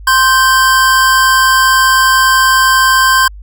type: tone pair together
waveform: square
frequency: 1047 / 1561.5 Hz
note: C6 / G6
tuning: +1 / -7 cents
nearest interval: perfect fifth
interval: 692 cents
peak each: -10 dBFS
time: 0.07-3.28 s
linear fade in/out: 5 ms
effects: added 50 Hz sine -28 dBFS peak until 3.42 s